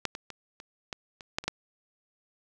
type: clicks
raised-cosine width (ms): 0.2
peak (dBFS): -10 / -20 / -23 / -27 / -17 / -26 / -10 / -23 / -10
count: 9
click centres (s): 0.053 / 0.151 / 0.303 / 0.601 / 0.928 / 1.208 / 1.385 / 1.44 / 1.48
effects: none